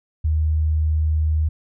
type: tone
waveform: sine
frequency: 77.78 Hz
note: D#2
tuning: in tune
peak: -16 dBFS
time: 0.24-1.49 s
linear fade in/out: 10 ms
effects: none